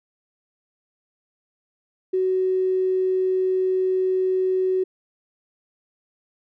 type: tone with tanh clipping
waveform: triangle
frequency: 373.6 Hz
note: F#4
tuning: 17 cents sharp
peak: -18 dBFS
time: 2.13-4.84 s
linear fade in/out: 10 ms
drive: 3 dB
effects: none